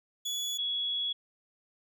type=tone pair in turn; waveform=30% pulse / sine; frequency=3406 / 3361 Hz; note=G#7 / G#7; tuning=+43 / +20 cents; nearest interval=unison; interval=23 cents; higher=first; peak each=-29 / -29 dBFS; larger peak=neither; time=0.25-0.58 / 0.58-1.13 s; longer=second; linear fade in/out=10 ms; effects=none